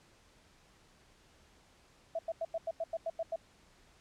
sine tone bursts, 659.3 Hz, E5, in tune, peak -32 dBFS, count 10, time 2.15-3.36 s, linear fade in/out 5 ms, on 40 ms, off 90 ms, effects pink hiss -64 dBFS RMS until 4 s + low-pass 8000 Hz 12 dB/octave

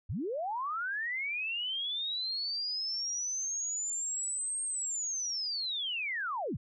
sine linear two-way sweep, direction up then down, 64 to 8550 to 64 Hz, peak -32 dBFS, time 0.09-6.57 s, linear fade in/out 10 ms, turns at 4.64 s, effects none

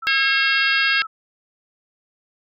sine tone with vibrato, 1313 Hz, E6, 7 cents flat, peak -28 dBFS, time 0.02-1.07 s, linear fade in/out 10 ms, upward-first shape square, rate 17 Hz, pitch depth 24 cents each way
harmonic tone, 542 Hz, C#5, 39 cents flat, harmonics 3 / 4 / 5 / 6 / 7 / 8 / 9, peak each -19 / -24 / -22 / -26 / -30 / -30 / -28 dBFS, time 0.07-1.02 s, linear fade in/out 0 ms
effects none

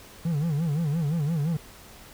triangle tone with vibrato, 155.56 Hz, D#3, in tune, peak -21 dBFS, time 0.25-1.57 s, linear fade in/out 5 ms, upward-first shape sine, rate 5.8 Hz, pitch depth 170 cents each way, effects pink hiss -48 dBFS RMS until 2.13 s

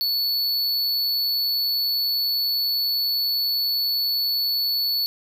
square tone, 4435 Hz, C#8, in tune, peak -21 dBFS, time 0.01-5.06 s, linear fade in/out 0 ms, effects none

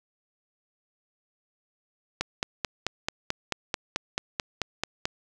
click train, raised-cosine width 0.2 ms, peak -9 dBFS, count 14, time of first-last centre 2.21-5.055 s, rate 4.57 Hz, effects none

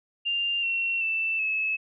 sine tone with pitch steps, 2794 / 2725 / 2659 / 2593 Hz, F7 / F7 / E7 / E7, 0 / -43 / +14 / -29 cents, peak -24 dBFS, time 0.25-1.77 s, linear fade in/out 20 ms, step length 380 ms, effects none

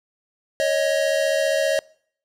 square tone pair together, 554.4 / 629.4 Hz, C#5 / D#5, 0 / +20 cents, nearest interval major second, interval 220 cents, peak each -22 dBFS, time 0.6-1.79 s, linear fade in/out 0 ms, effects noise-tail reverb RT60 0.6 s tail -25 dB re dry + low-pass 10000 Hz 12 dB/octave

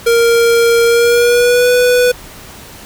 square tone with pitch glide, 466.2 to 493.4 Hz, A#4 to B4, 0 to -2 cents, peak -8 dBFS, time 0.06-2.12 s, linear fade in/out 10 ms, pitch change +98 cents, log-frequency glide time 0.86-1.69 s, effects pink hiss -34 dBFS RMS until 2.85 s

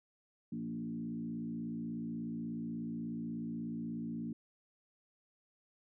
sine tone with frequency modulation, 230.4 Hz, A#3, 20 cents flat, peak -37 dBFS, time 0.52-4.33 s, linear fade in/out 5 ms, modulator 56.5 Hz, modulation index 1.1, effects none

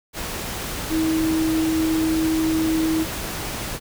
sine tone in noise, 319.4 Hz, D#4, 45 cents sharp, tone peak -18 dBFS, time 0.89-3.06 s, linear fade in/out 50 ms, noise pink, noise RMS -29 dBFS, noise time 0.13-3.8 s, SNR +8 dB, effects none

